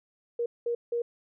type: tone bursts at uneven times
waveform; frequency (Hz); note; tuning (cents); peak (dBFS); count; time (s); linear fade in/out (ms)
sine; 472.9; A#4; +25; -26; 3; 0.39-0.46 / 0.66-0.75 / 0.92-1.02; 5
effects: none